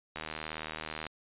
click train, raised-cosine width 0.3 ms, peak -21 dBFS, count 72, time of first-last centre 0.16-1.067 s, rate 78.3 Hz, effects resampled to 8000 Hz

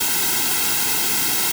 white noise with comb filter, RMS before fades -20 dBFS, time 0-1.52 s, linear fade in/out 10 ms, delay 1.7 ms, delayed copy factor -0.95, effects none

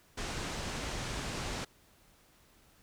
pink low-pass noise, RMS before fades -38 dBFS, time 0.17-1.65 s, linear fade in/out 10 ms, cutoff 8000 Hz, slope 24 dB/octave, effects pink hiss -64 dBFS RMS until 2.82 s

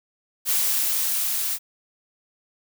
blue noise with level ramp, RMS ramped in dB -21 to -26 dBFS, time 0.45-1.59 s, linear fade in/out 50 ms, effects none

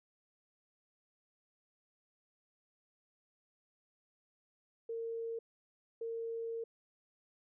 sine tone bursts at uneven times, 457.9 Hz, A#4, 31 cents flat, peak -37 dBFS, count 2, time 4.89-5.39 / 6.01-6.64 s, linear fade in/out 5 ms, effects none

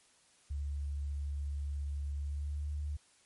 sine tone with pitch glide, 71.5 to 73.72 Hz, D2 to D2, -46 to +7 cents, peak -34 dBFS, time 0.5-2.97 s, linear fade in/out 10 ms, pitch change +53 cents, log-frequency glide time 2.17-2.71 s, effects white hiss -66 dBFS RMS until 3.25 s + MP3 48 kbps

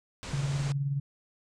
pink low-pass noise, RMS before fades -40 dBFS, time 0.23-0.72 s, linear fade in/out 0 ms, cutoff 8700 Hz, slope 48 dB/octave
sine tone with tremolo, 140 Hz, C#3, 18 cents sharp, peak -25 dBFS, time 0.33-1 s, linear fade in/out 5 ms, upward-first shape sine, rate 19 Hz, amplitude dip 50%
effects none

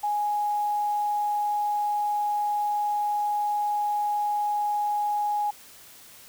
sine tone, 830.6 Hz, G#5, in tune, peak -23 dBFS, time 0.03-5.51 s, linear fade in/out 10 ms, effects white hiss -49 dBFS RMS until 6.28 s

